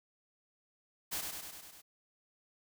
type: noise with echo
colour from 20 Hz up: white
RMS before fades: -37 dBFS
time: 1.11-1.22 s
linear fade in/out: 20 ms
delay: 100 ms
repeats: 6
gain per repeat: -3 dB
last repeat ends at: 1.82 s
effects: none